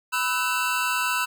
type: tone cluster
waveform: square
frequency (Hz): 990 / 1304 / 1505 / 2678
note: B5 / E6 / F#6 / E7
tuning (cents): +4 / -19 / +29 / +27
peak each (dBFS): -29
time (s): 0.12-1.26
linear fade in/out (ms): 20
effects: none